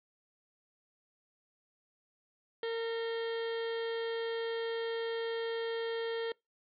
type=harmonic tone with a mistuned harmonic; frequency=458.1 Hz; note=A#4; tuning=30 cents flat; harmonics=1 / 2 / 3 / 4 / 5 / 6 / 7 / 8 / 9 / 10; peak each=-33 / -47 / -49 / -45 / -54 / -57 / -46 / -55 / -56 / -59 dBFS; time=2.63-6.32 s; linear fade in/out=2 ms; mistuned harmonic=5; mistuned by=-81 cents; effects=noise-tail reverb RT60 0.2 s tail -25 dB re dry